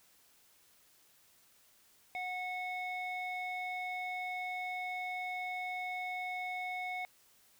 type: tone with low-pass filter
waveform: square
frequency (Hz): 733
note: F#5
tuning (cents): -16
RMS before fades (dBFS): -39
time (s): 2.15-7.05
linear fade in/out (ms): 0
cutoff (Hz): 2600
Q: 7.7
effects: white hiss -66 dBFS RMS until 7.59 s